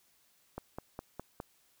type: click train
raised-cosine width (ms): 1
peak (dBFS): -25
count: 5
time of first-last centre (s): 0.58-1.401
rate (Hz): 4.87
effects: white hiss -69 dBFS RMS until 1.8 s